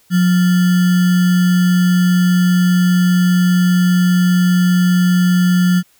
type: tone with sample-and-hold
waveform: sine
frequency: 180 Hz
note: F#3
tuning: 47 cents flat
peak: -9 dBFS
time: 0.1-5.83 s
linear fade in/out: 50 ms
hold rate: 1575 Hz
effects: white hiss -54 dBFS RMS until 5.99 s